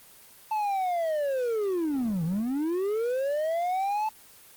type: linear two-way sweep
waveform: triangle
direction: down then up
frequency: 880 to 155.56 to 880 Hz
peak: -23 dBFS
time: 0.51-4.09 s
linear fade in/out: 5 ms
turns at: 2.24 s
effects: white hiss -52 dBFS RMS until 4.56 s + Opus 24 kbps